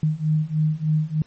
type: beating tone pair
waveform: sine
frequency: 153 / 156.3 Hz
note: D#3 / D#3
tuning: -29 / +8 cents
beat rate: 3.3 Hz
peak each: -22 / -21 dBFS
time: 0.03-1.22 s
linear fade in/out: 2 ms
effects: pink hiss -56 dBFS RMS until 1.26 s + MP3 32 kbps